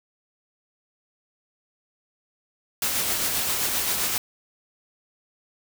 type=noise with tremolo; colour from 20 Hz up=white; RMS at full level=-24 dBFS; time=2.82-4.18 s; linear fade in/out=2 ms; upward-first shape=sine; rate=7.6 Hz; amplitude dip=30%; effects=none